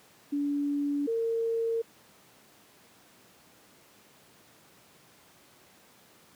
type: tone pair in turn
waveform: sine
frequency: 287 / 457 Hz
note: D4 / A#4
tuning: -40 / -34 cents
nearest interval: minor sixth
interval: 806 cents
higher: second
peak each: -26 dBFS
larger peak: neither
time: 0.32-1.07 / 1.07-1.82 s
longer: neither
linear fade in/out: 10 ms
effects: pink hiss -58 dBFS RMS until 6.35 s + high-pass 150 Hz 12 dB/octave